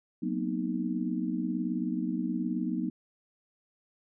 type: chord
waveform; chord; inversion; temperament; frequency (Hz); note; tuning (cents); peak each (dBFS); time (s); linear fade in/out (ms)
sine; B major seventh; second; equal with one note detuned; 185 / 233.1 / 251.8 / 311.1; F#3 / A#3 / B3 / D#4; 0 / 0 / +34 / 0; -34; 0.22-2.9; 10
effects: none